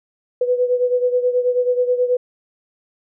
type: beating tone pair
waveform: sine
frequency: 493.9 / 503.2 Hz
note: B4 / B4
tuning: 0 / +32 cents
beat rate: 9.3 Hz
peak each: -16 / -21 dBFS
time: 0.41-2.17 s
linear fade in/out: 5 ms
effects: none